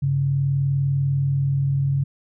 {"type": "tone pair together", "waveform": "sine", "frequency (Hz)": [98.25, 138.59], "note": ["G2", "C#3"], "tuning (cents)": [4, 0], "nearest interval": "tritone", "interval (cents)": 596, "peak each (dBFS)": [-29, -18], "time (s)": [0.02, 2.04], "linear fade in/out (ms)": 10, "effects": []}